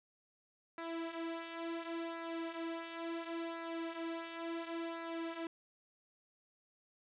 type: tone with flanger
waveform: sawtooth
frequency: 332.2 Hz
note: E4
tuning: 13 cents sharp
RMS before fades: -42 dBFS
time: 0.78-5.47 s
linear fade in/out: 2 ms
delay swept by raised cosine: 0.3 to 5.9 ms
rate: 0.71 Hz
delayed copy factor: -0.65
effects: resampled to 8000 Hz + 11-bit